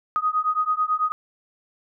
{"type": "beating tone pair", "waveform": "sine", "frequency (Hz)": [1244.5, 1253.6], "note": ["D#6", "D#6"], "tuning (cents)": [0, 13], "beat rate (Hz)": 9.1, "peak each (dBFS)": -23, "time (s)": [0.16, 1.12], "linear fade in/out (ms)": 0, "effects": []}